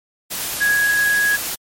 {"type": "tone in noise", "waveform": "sine", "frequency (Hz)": 1661.2, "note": "G#6", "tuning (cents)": 0, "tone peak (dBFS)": -14, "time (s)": [0.6, 1.37], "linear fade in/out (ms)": 20, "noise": "white", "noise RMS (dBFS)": -25, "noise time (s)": [0.3, 1.56], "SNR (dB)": 8, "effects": ["MP3 64 kbps"]}